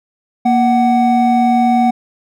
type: tone pair together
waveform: triangle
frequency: 235.6 / 747.3 Hz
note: A#3 / F#5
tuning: +19 / +17 cents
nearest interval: octave + minor sixth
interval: 1998 cents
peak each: -10 dBFS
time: 0.45-1.91 s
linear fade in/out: 10 ms
effects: none